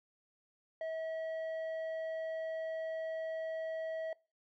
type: tone with low-pass filter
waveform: square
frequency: 644 Hz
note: E5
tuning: 41 cents flat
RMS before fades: -39 dBFS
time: 0.81-4.13 s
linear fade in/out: 2 ms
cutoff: 1500 Hz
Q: 0.93
effects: noise-tail reverb RT60 0.3 s tail -22 dB re dry